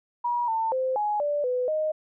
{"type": "tone with pitch steps", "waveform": "sine", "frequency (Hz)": [961, 896, 519, 837, 585, 500, 620], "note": ["B5", "A5", "C5", "G#5", "D5", "B4", "D#5"], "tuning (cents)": [-48, 31, -14, 13, -7, 21, -6], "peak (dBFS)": -23, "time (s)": [0.24, 1.92], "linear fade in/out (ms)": 10, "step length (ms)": 240, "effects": []}